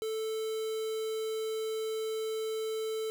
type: tone with quantisation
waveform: triangle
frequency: 440 Hz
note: A4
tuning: in tune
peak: -30 dBFS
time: 0.02-3.1 s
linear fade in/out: 0 ms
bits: 7
effects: none